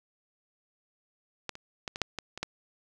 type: clicks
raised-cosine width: 0.2 ms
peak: -16 / -26 / -17 / -19 / -9 / -17 / -22 / -14 dBFS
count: 8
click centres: 1.493 / 1.554 / 1.878 / 1.959 / 2.017 / 2.187 / 2.376 / 2.43 s
effects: none